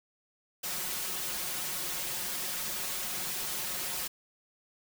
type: noise with comb filter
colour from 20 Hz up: white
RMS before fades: -35 dBFS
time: 0.63-4.08 s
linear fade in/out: 10 ms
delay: 5.5 ms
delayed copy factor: +0.9
effects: none